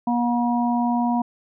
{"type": "harmonic tone", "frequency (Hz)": 239.8, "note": "A#3", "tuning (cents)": 49, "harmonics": [1, 3, 4], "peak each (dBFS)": [-20, -25, -26], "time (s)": [0.07, 1.22], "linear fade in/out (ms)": 5, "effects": []}